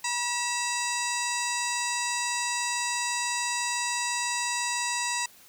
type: harmonic tone with a mistuned harmonic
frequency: 966 Hz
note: B5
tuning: 39 cents flat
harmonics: 1 / 2 / 3 / 4 / 5 / 6 / 7 / 8 / 9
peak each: -32 / -34 / -36 / -38 / -36 / -38 / -38 / -35 / -39 dBFS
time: 0.04-5.26 s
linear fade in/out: 5 ms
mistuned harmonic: 3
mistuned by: -140 cents
effects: white hiss -54 dBFS RMS until 5.48 s